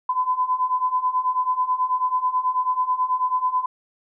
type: beating tone pair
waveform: sine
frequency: 1006 / 1015.2 Hz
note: B5 / B5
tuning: +32 / +47 cents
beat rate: 9.2 Hz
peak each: -24 / -21 dBFS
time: 0.09-3.66 s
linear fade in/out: 5 ms
effects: none